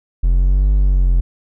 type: linear two-way sweep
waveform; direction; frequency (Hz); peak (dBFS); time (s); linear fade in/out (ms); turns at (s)
triangle; up then down; 42.41 to 50 to 42.41; -8; 0.23-1.21; 10; 0.72
effects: none